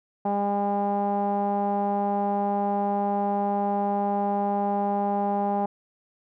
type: tone with low-pass filter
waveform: sawtooth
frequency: 202 Hz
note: G#3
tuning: 48 cents flat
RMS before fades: -25 dBFS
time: 0.25-5.66 s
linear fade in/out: 5 ms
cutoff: 800 Hz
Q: 5.9
effects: none

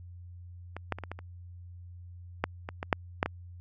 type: clicks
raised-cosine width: 0.5 ms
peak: -23 / -14 / -25 / -23 / -22 / -29 / -11 / -21 / -19 / -7 / -10 / -15 dBFS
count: 12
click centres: 0.766 / 0.923 / 0.986 / 1.037 / 1.116 / 1.19 / 2.44 / 2.689 / 2.829 / 2.928 / 3.229 / 3.26 s
effects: added 88 Hz sine -44 dBFS peak until 3.6 s

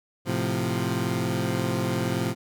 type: chord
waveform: 20% pulse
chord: F major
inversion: first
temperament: equal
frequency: 110 / 130.81 / 174.61 Hz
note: A2 / C3 / F3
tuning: 0 / 0 / 0 cents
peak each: -24 dBFS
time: 0.25-2.35 s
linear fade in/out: 50 ms
effects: none

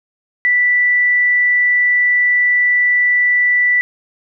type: tone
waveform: sine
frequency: 1970 Hz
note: B6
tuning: 5 cents flat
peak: -10 dBFS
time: 0.45-3.81 s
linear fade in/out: 0 ms
effects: none

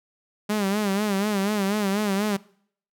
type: tone with vibrato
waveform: sawtooth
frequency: 202.9 Hz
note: G#3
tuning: 40 cents flat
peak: -18 dBFS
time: 0.49-2.37 s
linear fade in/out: 10 ms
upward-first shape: sine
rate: 4.1 Hz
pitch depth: 93 cents each way
effects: noise-tail reverb RT60 0.6 s tail -22 dB re dry

